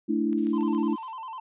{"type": "chord", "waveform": "sine", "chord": "A suspended fourth", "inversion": "none", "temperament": "just", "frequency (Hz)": [220, 293.3, 330], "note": ["A3", "D4", "E4"], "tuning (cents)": [0, -2, 2], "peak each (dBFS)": -27, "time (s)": [0.08, 0.96], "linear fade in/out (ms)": 20}
{"type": "click train", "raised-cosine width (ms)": 0.3, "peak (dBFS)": -33, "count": 4, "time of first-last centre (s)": [0.33, 0.748], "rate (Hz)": 7.17}
{"type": "noise with tremolo", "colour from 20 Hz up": "violet", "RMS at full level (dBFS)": -41, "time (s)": [0.37, 1.13], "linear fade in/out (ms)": 10, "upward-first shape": "square", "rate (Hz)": 17, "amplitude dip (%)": 40}
{"type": "tone with vibrato", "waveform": "triangle", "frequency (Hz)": 961, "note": "B5", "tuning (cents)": -48, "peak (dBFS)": -33, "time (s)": [0.53, 1.4], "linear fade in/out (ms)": 5, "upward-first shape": "square", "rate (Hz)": 10, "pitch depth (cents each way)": 120}
{"effects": ["resampled to 8000 Hz"]}